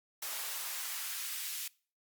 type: noise with high-pass filter sweep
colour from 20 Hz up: white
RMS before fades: -39 dBFS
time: 0.22-1.68 s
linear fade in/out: 5 ms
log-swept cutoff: 580 to 2400 Hz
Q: 0.89
effects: noise-tail reverb RT60 0.4 s tail -23 dB re dry + Opus 48 kbps